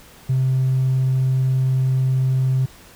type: tone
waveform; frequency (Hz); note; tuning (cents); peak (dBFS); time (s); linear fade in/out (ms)
triangle; 130.81; C3; 0; -12; 0.29-2.66; 10
effects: tanh soft clip ceiling -12 dBFS + pink hiss -46 dBFS RMS until 2.95 s